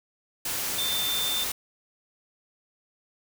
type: tone in noise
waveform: sine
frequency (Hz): 3569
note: A7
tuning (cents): +24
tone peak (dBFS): -27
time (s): 0.78-1.44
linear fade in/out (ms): 5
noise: white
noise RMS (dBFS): -30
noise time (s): 0.45-1.52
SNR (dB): 0
effects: none